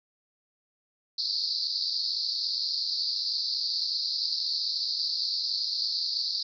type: band-pass noise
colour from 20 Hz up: white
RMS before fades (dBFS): -30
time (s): 1.18-6.43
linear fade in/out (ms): 5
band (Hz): 4200 to 4900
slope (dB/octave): 96
effects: none